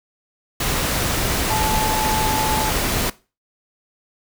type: tone in noise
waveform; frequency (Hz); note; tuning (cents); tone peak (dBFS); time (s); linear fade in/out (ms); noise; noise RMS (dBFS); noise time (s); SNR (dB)
sine; 868; A5; -24; -21; 1.5-2.7; 5; pink; -21; 0.6-3.1; -3
effects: noise-tail reverb RT60 0.3 s tail -19 dB re dry